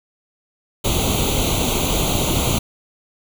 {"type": "noise with comb filter", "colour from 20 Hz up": "pink", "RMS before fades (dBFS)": -19, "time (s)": [0.84, 2.59], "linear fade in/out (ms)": 10, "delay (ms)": 0.29, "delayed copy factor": 0.9, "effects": []}